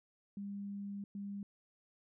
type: tone bursts at uneven times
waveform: sine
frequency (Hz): 200.7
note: G3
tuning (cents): +41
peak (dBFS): -40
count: 2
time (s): 0.37-1.04 / 1.15-1.43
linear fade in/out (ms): 2
effects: none